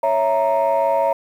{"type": "chord", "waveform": "sine", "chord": "A# diminished", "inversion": "first", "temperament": "equal", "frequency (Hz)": [554.4, 659.3, 932.3], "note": ["C#5", "E5", "A#5"], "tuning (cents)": [0, 0, 0], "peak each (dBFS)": -18, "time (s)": [0.03, 1.13], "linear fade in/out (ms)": 5, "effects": ["tanh soft clip ceiling -10 dBFS", "8-bit"]}